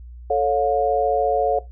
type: chord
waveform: sine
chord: A augmented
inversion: none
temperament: equal with one note detuned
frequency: 440 / 554.4 / 713.1 Hz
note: A4 / C#5 / E#5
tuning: 0 / 0 / +36 cents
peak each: -21 dBFS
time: 0.3-1.59 s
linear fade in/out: 5 ms
effects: noise-tail reverb RT60 0.2 s tail -17 dB re dry + added 60 Hz sine -36 dBFS peak until 1.71 s